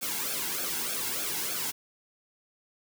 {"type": "noise with flanger", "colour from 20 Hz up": "white", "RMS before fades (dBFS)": -32, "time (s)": [0.01, 1.72], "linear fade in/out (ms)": 20, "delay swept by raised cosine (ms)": [1, 1.69], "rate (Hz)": 3.3, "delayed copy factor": -0.8, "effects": []}